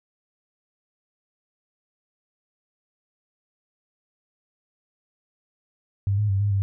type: tone with pitch steps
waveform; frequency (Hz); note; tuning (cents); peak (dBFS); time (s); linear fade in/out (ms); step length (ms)
sine; 99.4 / 104.9 / 97.6 / 102.2 / 98.5; G2 / G#2 / G2 / G#2 / G2; +25 / +18 / -7 / -27 / +9; -19; 6.07-6.62; 0; 110
effects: none